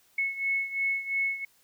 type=beating tone pair; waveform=sine; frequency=2195 / 2197.9 Hz; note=C#7 / C#7; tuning=-18 / -15 cents; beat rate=2.9 Hz; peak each=-28 / -32 dBFS; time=0.18-1.45 s; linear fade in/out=5 ms; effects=white hiss -64 dBFS RMS until 1.63 s